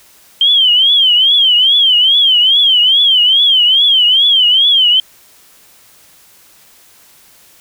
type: tone with vibrato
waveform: sine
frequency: 3140 Hz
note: G7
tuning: 2 cents sharp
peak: -6 dBFS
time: 0.41-5 s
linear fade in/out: 2 ms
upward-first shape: triangle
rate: 2.4 Hz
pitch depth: 170 cents each way
effects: white hiss -45 dBFS RMS until 7.6 s